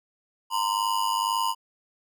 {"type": "ring-modulated tone", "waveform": "square", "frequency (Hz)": 977, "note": "B5", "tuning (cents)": -19, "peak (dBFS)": -21, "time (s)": [0.5, 1.55], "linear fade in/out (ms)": 50, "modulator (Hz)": 51, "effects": []}